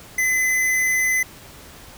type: tone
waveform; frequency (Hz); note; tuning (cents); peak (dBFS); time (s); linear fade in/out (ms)
square; 2027; B6; +45; -18; 0.18-1.23; 5
effects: pink hiss -43 dBFS RMS until 1.97 s